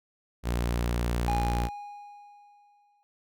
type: tone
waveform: sawtooth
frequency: 59.3 Hz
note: A#1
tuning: 30 cents sharp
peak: -22 dBFS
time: 0.43-1.7 s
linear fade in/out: 50 ms
type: tone with exponential decay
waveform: triangle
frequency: 821 Hz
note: G#5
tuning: 20 cents flat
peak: -24 dBFS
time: 1.28-3.03 s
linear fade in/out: 0 ms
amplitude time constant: 380 ms
effects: none